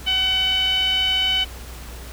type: tone with low-pass filter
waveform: 5% pulse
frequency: 754 Hz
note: F#5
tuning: 32 cents sharp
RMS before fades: -20 dBFS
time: 0.06-1.45 s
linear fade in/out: 20 ms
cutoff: 2900 Hz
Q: 9.8
effects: added 60 Hz sine -35 dBFS peak until 2.12 s + pink hiss -40 dBFS RMS until 2.12 s

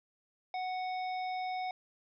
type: harmonic tone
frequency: 740 Hz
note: F#5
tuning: in tune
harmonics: 1 / 3 / 5 / 7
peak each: -34 / -44 / -51 / -53 dBFS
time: 0.54-1.71 s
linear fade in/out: 2 ms
effects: none

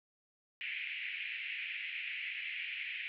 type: band-pass noise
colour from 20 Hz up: white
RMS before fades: -41 dBFS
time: 0.61-3.08 s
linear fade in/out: 0 ms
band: 2000 to 2700 Hz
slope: 48 dB/octave
effects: none

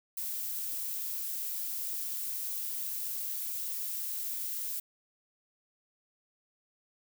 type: noise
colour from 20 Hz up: violet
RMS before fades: -36 dBFS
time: 0.17-4.8 s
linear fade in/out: 5 ms
effects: none

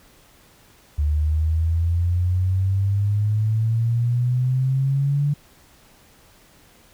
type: exponential sweep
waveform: sine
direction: up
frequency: 73.3 to 146.2 Hz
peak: -17 dBFS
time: 0.98-5.34 s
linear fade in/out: 10 ms
effects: pink hiss -53 dBFS RMS until 6.93 s

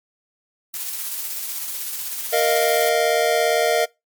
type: noise with tremolo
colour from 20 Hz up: blue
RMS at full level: -27 dBFS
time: 0.74-2.89 s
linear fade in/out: 0 ms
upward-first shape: square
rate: 16 Hz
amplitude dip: 25%
type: chord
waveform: square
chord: Bb suspended fourth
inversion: none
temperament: just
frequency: 466.2 / 621.6 / 699.2 Hz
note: Bb4 / Eb5 / F5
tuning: 0 / -2 / +2 cents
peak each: -21 / -21 / -22 dBFS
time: 2.32-3.86 s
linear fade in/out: 20 ms
effects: noise-tail reverb RT60 0.2 s tail -22 dB re dry + MP3 96 kbps

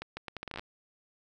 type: accelerating click train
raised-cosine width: 0.3 ms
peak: -22 dBFS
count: 12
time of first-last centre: 0.02-0.595 s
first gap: 150 ms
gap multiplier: 0.75
effects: none

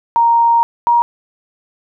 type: tone pair in turn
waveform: sine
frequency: 932.3 / 946.4 Hz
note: A#5 / A#5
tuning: 0 / +26 cents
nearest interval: unison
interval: 26 cents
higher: second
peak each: -8 dBFS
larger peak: neither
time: 0.16-0.63 / 0.87-1.02 s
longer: first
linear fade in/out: 0 ms
effects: none

